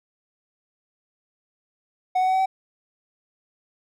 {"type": "tone with pitch steps", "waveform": "triangle", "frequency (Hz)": [740, 746, 752.1, 758.2, 764.3], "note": ["F#5", "F#5", "F#5", "F#5", "G5"], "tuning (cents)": [0, 14, 28, 42, -44], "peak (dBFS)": -16, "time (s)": [2.15, 2.46], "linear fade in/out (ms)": 10, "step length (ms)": 62, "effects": []}